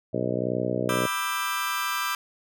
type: harmonic tone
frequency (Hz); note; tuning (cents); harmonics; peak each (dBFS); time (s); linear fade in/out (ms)
61.74; B1; 0; 2 / 3 / 4 / 5 / 6 / 7 / 8 / 9 / 10; -33 / -33 / -33 / -33 / -33 / -33 / -33 / -33 / -33; 0.13-1.07; 10
type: chord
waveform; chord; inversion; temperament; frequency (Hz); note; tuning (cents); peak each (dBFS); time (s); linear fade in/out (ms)
sawtooth; E minor seventh; second; just; 988.9 / 1186.7 / 1318.5 / 1582.2; B5 / D6 / E6 / G6; +2 / +18 / 0 / +16; -30 / -26 / -28 / -28; 0.89-2.15; 2
effects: none